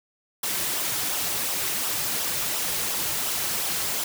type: noise with flanger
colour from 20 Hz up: white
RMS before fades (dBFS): -27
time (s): 0.43-4.04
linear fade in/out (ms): 5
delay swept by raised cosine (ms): 0.44 to 4.24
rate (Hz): 2.8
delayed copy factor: -0.5
effects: none